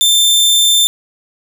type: tone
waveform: sawtooth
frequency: 3568 Hz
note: A7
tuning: 23 cents sharp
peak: -5 dBFS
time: 0.01-0.87 s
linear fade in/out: 0 ms
effects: none